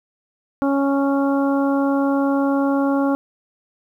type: harmonic tone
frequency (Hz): 277.2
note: C#4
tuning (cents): 0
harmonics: 1 / 2 / 3 / 4 / 5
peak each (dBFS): -17 / -23 / -27 / -29 / -31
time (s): 0.62-3.15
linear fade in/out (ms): 0
effects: 9-bit